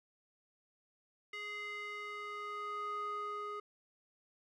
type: tone with band-pass filter sweep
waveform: square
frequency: 415.3 Hz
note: G#4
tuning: in tune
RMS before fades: -42 dBFS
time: 1.33-3.6 s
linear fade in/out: 5 ms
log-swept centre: 2300 to 1000 Hz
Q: 3.3
effects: none